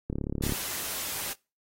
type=click train; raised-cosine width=3 ms; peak=-18 dBFS; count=16; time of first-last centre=0.1-0.523 s; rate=35.5 Hz
type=noise; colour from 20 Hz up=white; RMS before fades=-34 dBFS; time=0.42-1.34 s; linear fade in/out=20 ms
effects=noise-tail reverb RT60 0.3 s tail -25 dB re dry + AAC 48 kbps